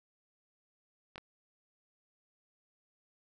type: clicks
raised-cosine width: 0.3 ms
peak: -28 dBFS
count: 2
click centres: 1.158 / 1.18 s
effects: none